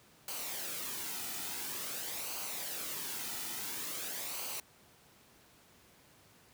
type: noise with flanger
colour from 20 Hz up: white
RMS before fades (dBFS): -40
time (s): 0.28-4.6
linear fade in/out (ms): 2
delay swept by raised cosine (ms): 0.55 to 1.85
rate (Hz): 0.48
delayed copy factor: -0.5
effects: pink hiss -62 dBFS RMS until 6.53 s + high-pass 80 Hz 12 dB/octave